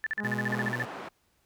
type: tone bursts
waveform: sine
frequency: 1760 Hz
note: A6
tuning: in tune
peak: -27 dBFS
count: 12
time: 0.04-0.824 s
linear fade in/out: 0 ms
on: 25 ms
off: 44 ms
type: harmonic tone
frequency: 207.7 Hz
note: G#3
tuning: in tune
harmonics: 1 / 2 / 3 / 4 / 5 / 6 / 7 / 8 / 9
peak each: -33 / -41 / -47 / -43 / -48 / -50 / -52 / -53 / -53 dBFS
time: 0.17-0.74 s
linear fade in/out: 50 ms
type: tone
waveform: sawtooth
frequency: 122.8 Hz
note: B2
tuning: 9 cents flat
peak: -30 dBFS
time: 0.23-0.86 s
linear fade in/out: 20 ms
type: band-pass noise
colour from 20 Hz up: white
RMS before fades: -40 dBFS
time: 0.49-1.09 s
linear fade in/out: 10 ms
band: 240 to 1100 Hz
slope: 12 dB/octave
effects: pink hiss -70 dBFS RMS until 1.45 s